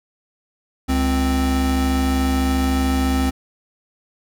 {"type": "tone pair together", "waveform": "square", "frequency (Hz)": [69.23, 261.6], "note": ["C#2", "C4"], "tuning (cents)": [-2, 0], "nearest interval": "octave + major seventh", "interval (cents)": 2302, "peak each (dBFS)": -20, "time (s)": [0.88, 3.31], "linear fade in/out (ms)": 20, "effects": []}